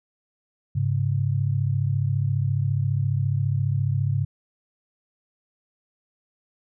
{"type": "tone pair together", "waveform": "sine", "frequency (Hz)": [102.5, 137.11], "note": ["G#2", "C#3"], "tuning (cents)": [-22, -19], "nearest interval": "perfect fourth", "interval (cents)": 503, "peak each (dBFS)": -23, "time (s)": [0.75, 4.25], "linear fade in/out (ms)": 10, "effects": []}